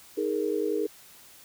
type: chord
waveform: sine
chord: D# suspended fourth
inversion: none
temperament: equal with one note detuned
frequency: 314.6 / 415.3 / 466.2 Hz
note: D#4 / G#4 / A#4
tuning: +19 / 0 / 0 cents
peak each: -31 / -28 / -30 dBFS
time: 0.17-0.87 s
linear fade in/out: 10 ms
effects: white hiss -52 dBFS RMS until 1.44 s